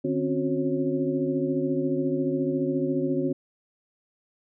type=tone cluster; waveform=sine; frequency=152 / 263.1 / 277.4 / 363.9 / 546 Hz; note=D#3 / C4 / C#4 / F#4 / C#5; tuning=-40 / +10 / +1 / -29 / -26 cents; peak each=-33 / -27 / -30 / -28 / -33 dBFS; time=0.04-3.33 s; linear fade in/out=10 ms; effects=none